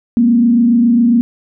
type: tone with frequency modulation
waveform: sine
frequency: 236.4 Hz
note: A#3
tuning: 24 cents sharp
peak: -7 dBFS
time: 0.17-1.21 s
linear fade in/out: 0 ms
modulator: 27.3 Hz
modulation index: 0.57
effects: none